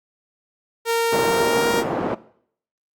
sawtooth tone with pitch glide, 461.1 to 468.3 Hz, A#4 to A#4, -19 to +8 cents, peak -14 dBFS, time 0.85-1.84 s, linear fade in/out 50 ms, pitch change +27 cents, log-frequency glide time 1.25-1.67 s
pink band-pass noise, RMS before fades -24 dBFS, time 1.12-2.15 s, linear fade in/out 10 ms, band 260 to 840 Hz, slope 12 dB/octave
effects noise-tail reverb RT60 0.6 s tail -18 dB re dry + Opus 48 kbps

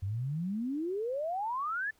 sine exponential sweep, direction up, 91.7 to 1781 Hz, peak -31 dBFS, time 0.02-1.91 s, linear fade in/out 10 ms, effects pink hiss -68 dBFS RMS until 1.99 s

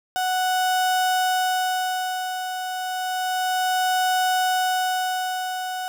35% pulse tone with tremolo, 740 Hz, F#5, in tune, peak -17 dBFS, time 0.16-5.88 s, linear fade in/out 0 ms, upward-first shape sine, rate 0.31 Hz, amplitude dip 60%, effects none

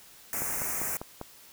white band-stop noise, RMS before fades -32 dBFS, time 0.33-0.97 s, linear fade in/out 0 ms, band 2400 to 5900 Hz, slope 48 dB/octave
click train, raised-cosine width 1 ms, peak -22 dBFS, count 5, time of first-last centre 0.42-1.214 s, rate 5.04 Hz
effects white hiss -53 dBFS RMS until 1.52 s

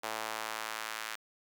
sawtooth tone with high-pass filter sweep, 110 Hz, A2, in tune, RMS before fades -39 dBFS, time 0.03-1.16 s, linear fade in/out 10 ms, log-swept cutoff 740 to 1500 Hz, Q 1.1, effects none

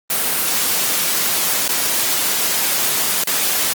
white noise with dropouts, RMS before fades -18 dBFS, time 0.1-3.73 s, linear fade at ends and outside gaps 1 ms, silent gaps 1.679-1.691 / 3.238-3.272 s, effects high-pass 150 Hz 12 dB/octave + Opus 24 kbps

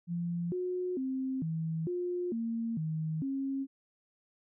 sine tone with pitch steps, 172 / 363.1 / 262.8 / 161.4 / 355.8 / 229.1 / 157.8 / 271.2 Hz, F3 / F#4 / C4 / E3 / F4 / A#3 / D#3 / C#4, -26 / -33 / +8 / -36 / +32 / -30 / +25 / -38 cents, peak -31 dBFS, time 0.07-3.67 s, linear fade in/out 50 ms, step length 450 ms, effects none

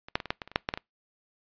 clicks, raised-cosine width 0.3 ms, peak -26 / -8 / -19 / -21 / -10 / -19 / -28 / -28 / -6 / -11 / -13 / -19 dBFS, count 12, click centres 0.085 / 0.155 / 0.202 / 0.257 / 0.305 / 0.418 / 0.476 / 0.516 / 0.559 / 0.689 / 0.739 / 0.775 s, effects noise-tail reverb RT60 0.2 s tail -26 dB re dry + resampled to 11025 Hz

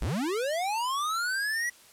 square linear sweep, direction up, 30.87 to 1958 Hz, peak -28 dBFS, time 0.01-1.7 s, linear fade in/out 10 ms, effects white hiss -55 dBFS RMS until 1.92 s + low-pass 12000 Hz 12 dB/octave

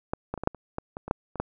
clicks, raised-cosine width 1 ms, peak -13 / -16 / -22 / -18 / -6 / -28 / -16 / -21 / -22 / -9 / -23 / -13 dBFS, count 12, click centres 0.135 / 0.34 / 0.377 / 0.436 / 0.474 / 0.547 / 0.784 / 0.969 / 1.08 / 1.111 / 1.357 / 1.4 s, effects none

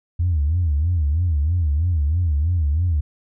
sine tone with vibrato, 80 Hz, D#2, 49 cents sharp, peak -15 dBFS, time 0.19-3.01 s, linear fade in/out 10 ms, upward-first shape sine, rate 3.1 Hz, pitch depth 200 cents each way, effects tanh soft clip ceiling -12 dBFS

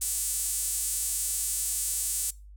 sawtooth tone with high-pass filter, 289.4 Hz, D4, 25 cents flat, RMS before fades -30 dBFS, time 0.01-2.31 s, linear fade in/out 10 ms, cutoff 8500 Hz, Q 2.5, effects noise-tail reverb RT60 0.3 s tail -22 dB re dry + added 50 Hz sine -45 dBFS peak until 2.56 s

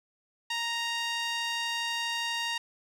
sawtooth tone with band-pass filter, 932.3 Hz, A#5, in tune, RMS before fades -32 dBFS, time 0.5-2.58 s, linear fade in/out 5 ms, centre 3300 Hz, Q 1.1, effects 10-bit

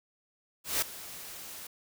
white noise with ADSR envelope, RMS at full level -27 dBFS, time 0.64-1.67 s, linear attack 180 ms, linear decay 6 ms, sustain -17 dB, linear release 4 ms, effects none

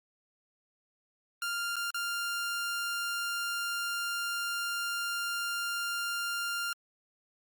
sawtooth tone with dropouts, 1396.9 Hz, F6, in tune, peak -28 dBFS, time 1.42-6.73 s, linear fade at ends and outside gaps 2 ms, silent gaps 1.758-1.765 / 1.906-1.944 s, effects Opus 48 kbps

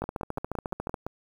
two click trains, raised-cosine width 1 ms, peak -17 / -18 dBFS, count 14 / 7, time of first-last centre 0.02-0.942 / 0.04-1.066 s, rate 14.1 / 5.85 Hz, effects 8-bit

